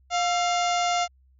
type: harmonic tone with a mistuned harmonic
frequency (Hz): 705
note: F5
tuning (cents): +16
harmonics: 1 / 2 / 3 / 4 / 5 / 6 / 7 / 8 / 9 / 10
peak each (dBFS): -23 / -30 / -32 / -34 / -36 / -39 / -41 / -39 / -39 / -40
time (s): 0.1-1.08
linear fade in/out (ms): 50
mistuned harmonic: 2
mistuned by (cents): -71
effects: added 65 Hz sine -56 dBFS peak until 1.39 s